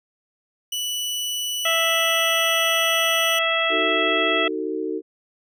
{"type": "tone", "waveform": "sawtooth", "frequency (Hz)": 2960, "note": "F#7", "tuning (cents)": 0, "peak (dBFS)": -21, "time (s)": [0.72, 3.39], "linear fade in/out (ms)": 5}
{"type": "harmonic tone", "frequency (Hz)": 659.3, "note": "E5", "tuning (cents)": 0, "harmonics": [1, 2, 3, 4, 5], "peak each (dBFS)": [-25, -25, -25, -25, -25], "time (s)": [1.65, 4.48], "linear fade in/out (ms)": 5}
{"type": "chord", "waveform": "sine", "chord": "D# diminished", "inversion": "none", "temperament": "just", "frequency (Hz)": [311.1, 373.4, 448], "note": ["D#4", "F#4", "A4"], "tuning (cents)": [0, 16, 31], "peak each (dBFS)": -28, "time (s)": [3.69, 5.02], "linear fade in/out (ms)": 50}
{"effects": []}